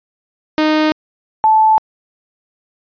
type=tone pair in turn; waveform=sawtooth / sine; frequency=308.8 / 873.4 Hz; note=D#4 / A5; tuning=-13 / -13 cents; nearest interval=octave + tritone; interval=1800 cents; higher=second; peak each=-7 dBFS; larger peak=neither; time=0.58-0.92 / 1.44-1.78 s; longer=neither; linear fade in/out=0 ms; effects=resampled to 11025 Hz